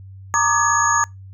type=tone cluster; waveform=sine; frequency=930 / 1160 / 1218 / 1695 / 6650 Hz; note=A#5 / D6 / D#6 / G#6 / G#8; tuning=-4 / -22 / -37 / +35 / +1 cents; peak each=-21 dBFS; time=0.34-1.04 s; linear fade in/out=0 ms; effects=noise-tail reverb RT60 0.2 s tail -25 dB re dry + added 96 Hz sine -36 dBFS peak until 1.33 s